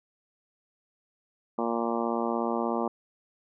harmonic tone, 116.54 Hz, A#2, in tune, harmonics 2 / 3 / 4 / 5 / 6 / 7 / 8 / 9 / 10, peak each -31 / -33 / -34 / -35 / -36 / -36 / -37 / -38 / -38 dBFS, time 1.58-2.88 s, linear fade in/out 5 ms, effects none

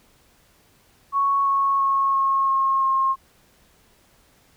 sine tone with pitch steps, 1108.7 / 1101 / 1093.4 / 1085.9 / 1078.4 / 1070.9 Hz, C#6 / C#6 / C#6 / C#6 / C#6 / C6, 0 / -12 / -24 / -36 / -48 / +40 cents, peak -17 dBFS, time 1.12-3.16 s, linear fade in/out 50 ms, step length 340 ms, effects pink hiss -58 dBFS RMS until 4.56 s

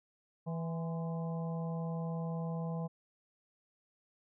harmonic tone with a mistuned harmonic, 164.81 Hz, E3, in tune, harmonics 1 / 3 / 4 / 5 / 6, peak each -35 / -45 / -47 / -49 / -51 dBFS, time 0.46-2.88 s, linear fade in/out 20 ms, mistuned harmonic 6, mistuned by +67 cents, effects none

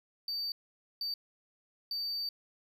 triangle tone bursts at uneven times, 4610 Hz, D8, 33 cents flat, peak -32 dBFS, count 3, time 0.28-0.52 / 1.01-1.14 / 1.91-2.29 s, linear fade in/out 2 ms, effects none

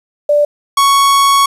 sine / 45% pulse tone pair in turn, 587.3 / 1111 Hz, D5 / C#6, 0 / +4 cents, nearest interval major seventh, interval 1104 cents, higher second, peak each -7 dBFS, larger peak neither, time 0.29-0.45 / 0.77-1.46 s, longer second, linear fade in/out 5 ms, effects resampled to 32000 Hz + 7-bit

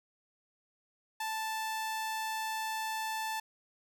sawtooth tone, 880 Hz, A5, in tune, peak -30 dBFS, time 1.2-3.4 s, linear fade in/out 5 ms, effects none

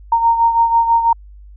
sine beating tone pair, 923 / 929.1 Hz, A#5 / A#5, -17 / -6 cents, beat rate 6.1 Hz, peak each -11 / -18 dBFS, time 0.12-1.13 s, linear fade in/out 5 ms, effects added 50 Hz sine -36 dBFS peak until 1.56 s

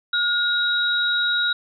sine tone pair together, 1431 / 3820 Hz, F6 / A#7, +42 / +42 cents, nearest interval octave + perfect fourth, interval 1700 cents, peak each -21 dBFS, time 0.13-1.53 s, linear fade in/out 5 ms, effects none

